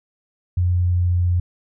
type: tone with pitch glide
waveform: sine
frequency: 89.1 to 88.43 Hz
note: F2 to F2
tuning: +35 to +22 cents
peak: -15 dBFS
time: 0.57-1.4 s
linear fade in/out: 5 ms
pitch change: -13 cents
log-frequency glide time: 0.69-1.21 s
effects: none